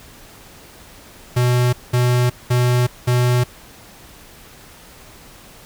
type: tone bursts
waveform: square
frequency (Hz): 123.47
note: B2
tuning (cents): 0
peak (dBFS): -14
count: 4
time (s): 1.36-3.44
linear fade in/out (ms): 10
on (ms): 370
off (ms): 200
effects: pink hiss -43 dBFS RMS until 5.65 s